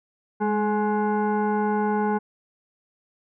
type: tone with frequency modulation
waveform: sine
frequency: 207.7 Hz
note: G#3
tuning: in tune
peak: -20 dBFS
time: 0.4-2.19 s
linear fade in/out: 20 ms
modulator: 632 Hz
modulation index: 1.3
effects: none